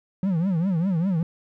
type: tone with vibrato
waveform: triangle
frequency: 178.2 Hz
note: F3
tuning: 35 cents sharp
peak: -18 dBFS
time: 0.23-1.23 s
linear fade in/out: 2 ms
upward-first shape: triangle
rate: 5 Hz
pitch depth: 240 cents each way
effects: none